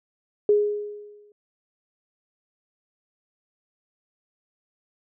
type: tone with exponential decay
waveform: sine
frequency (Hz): 415.3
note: G#4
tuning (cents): 0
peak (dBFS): -13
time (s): 0.49-1.32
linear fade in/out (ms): 2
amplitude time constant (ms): 180
effects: none